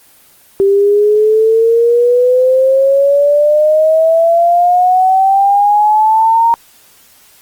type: exponential sweep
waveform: sine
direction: up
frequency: 390.8 to 932.3 Hz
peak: -6 dBFS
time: 0.6-6.54 s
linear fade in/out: 0 ms
effects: white hiss -45 dBFS RMS until 7.41 s + Opus 24 kbps